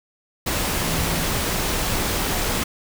sine tone in noise, 164.81 Hz, E3, in tune, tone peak -28 dBFS, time 0.81-1.25 s, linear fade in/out 10 ms, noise pink, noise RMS -23 dBFS, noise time 0.46-2.64 s, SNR -8 dB, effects none

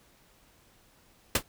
pink noise with exponential decay, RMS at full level -17 dBFS, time 1.35-1.43 s, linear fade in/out 5 ms, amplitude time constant 17 ms, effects pink hiss -62 dBFS RMS until 1.48 s

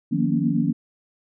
sine tone cluster, 156.3 / 178.7 / 231.3 / 239.6 / 282 Hz, D#3 / F3 / A#3 / A#3 / C#4, +8 / +40 / -13 / +48 / +30 cents, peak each -25 dBFS, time 0.11-0.73 s, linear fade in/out 20 ms, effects none

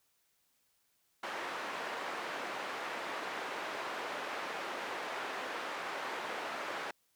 white band-pass noise, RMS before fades -40 dBFS, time 1.23-6.91 s, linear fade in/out 5 ms, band 380 to 1600 Hz, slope 12 dB/octave, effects white hiss -75 dBFS RMS until 7.15 s

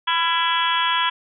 harmonic tone with a mistuned harmonic, 332.7 Hz, E4, 16 cents sharp, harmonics 3 / 4 / 5 / 6 / 7 / 8 / 9 / 10, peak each -21 / -27 / -26 / -32 / -32 / -31 / -29 / -24 dBFS, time 0.07-1.1 s, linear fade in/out 10 ms, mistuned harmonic 4, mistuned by +33 cents, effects none

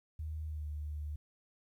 sine tone with pitch glide, 77.78 to 74.78 Hz, D#2 to D2, 0 to +32 cents, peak -37 dBFS, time 0.19-1.16 s, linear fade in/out 5 ms, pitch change -68 cents, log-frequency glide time 0.46-0.67 s, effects 12-bit

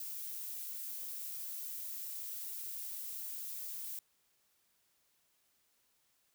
violet noise, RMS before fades -43 dBFS, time 0-3.99 s, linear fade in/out 2 ms, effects white hiss -75 dBFS RMS until 6.34 s

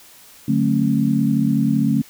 sine chord, D major seventh, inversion none, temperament equal with one note detuned, 146.83 / 185 / 220 / 270.4 Hz, D3 / F#3 / A3 / C#4, 0 / 0 / 0 / -43 cents, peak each -21 / -24 / -18 / -20 dBFS, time 0.48-2.02 s, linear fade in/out 5 ms, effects white hiss -46 dBFS RMS until 2.09 s

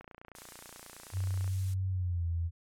click train, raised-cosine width 0.5 ms, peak -33 dBFS, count 44, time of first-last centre 0.01-1.478 s, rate 29.3 Hz
blue noise, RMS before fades -47 dBFS, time 0.35-1.74 s, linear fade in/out 5 ms
sine tone with pitch glide, 94.6 to 84.28 Hz, F#2 to E2, +39 to +39 cents, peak -29 dBFS, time 1.12-2.51 s, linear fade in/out 50 ms, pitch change -200 cents, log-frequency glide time 1.89-2.26 s
effects low-pass 10000 Hz 12 dB/octave + MP3 96 kbps

